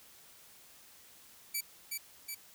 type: tone with echo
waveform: 5% pulse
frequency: 2306 Hz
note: D7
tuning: 32 cents flat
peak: -23 dBFS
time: 1.54-1.61 s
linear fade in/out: 10 ms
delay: 370 ms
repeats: 2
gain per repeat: -3 dB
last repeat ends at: 2.35 s
effects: white hiss -58 dBFS RMS until 2.54 s